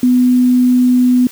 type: tone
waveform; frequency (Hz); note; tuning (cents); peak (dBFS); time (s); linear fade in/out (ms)
sine; 249.6; B3; +19; -7; 0.03-1.27; 2
effects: white hiss -36 dBFS RMS until 1.31 s